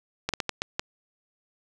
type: slowing click train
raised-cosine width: 0.2 ms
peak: -9 dBFS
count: 6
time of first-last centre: 0.29-0.795 s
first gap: 47 ms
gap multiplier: 1.39
effects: none